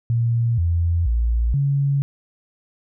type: tone with pitch steps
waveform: sine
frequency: 116.9 / 84.8 / 57.9 / 140 Hz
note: A#2 / E2 / A#1 / C#3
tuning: +5 / +50 / -11 / +18 cents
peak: -16 dBFS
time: 0.1-2.02 s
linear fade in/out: 0 ms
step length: 480 ms
effects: none